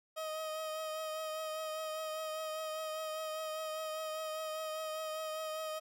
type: tone with vibrato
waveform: 30% pulse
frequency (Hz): 628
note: D#5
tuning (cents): +16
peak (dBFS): -35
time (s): 0.16-5.8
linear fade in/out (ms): 20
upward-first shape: triangle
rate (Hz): 5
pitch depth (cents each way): 24
effects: none